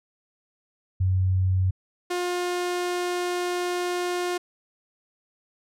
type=tone pair in turn; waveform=sine / sawtooth; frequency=93.3 / 355.8 Hz; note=F#2 / F4; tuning=+15 / +32 cents; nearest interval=octave + major seventh; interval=2317 cents; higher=second; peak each=-19 / -21 dBFS; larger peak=first; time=1-1.71 / 2.1-4.38 s; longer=second; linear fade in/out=10 ms; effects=low-pass 11000 Hz 12 dB/octave